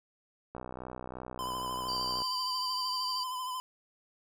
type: click train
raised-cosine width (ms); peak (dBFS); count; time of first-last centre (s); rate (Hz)
1; -27; 106; 0.55-2.219; 62.9
type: tone with vibrato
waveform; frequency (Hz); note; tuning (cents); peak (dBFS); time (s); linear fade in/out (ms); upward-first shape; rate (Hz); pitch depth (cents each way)
square; 1015; B5; +47; -35; 1.39-3.6; 0; sine; 13; 38
type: tone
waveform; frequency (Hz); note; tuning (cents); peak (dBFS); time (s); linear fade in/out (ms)
sine; 4699; D8; 0; -33; 1.88-3.24; 10
effects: none